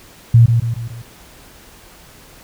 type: tone with echo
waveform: sine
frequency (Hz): 116.54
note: A#2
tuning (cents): 0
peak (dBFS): -4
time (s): 0.34-0.46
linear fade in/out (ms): 5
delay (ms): 140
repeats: 4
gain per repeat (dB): -6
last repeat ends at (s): 1.02
effects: pink hiss -43 dBFS RMS until 2.43 s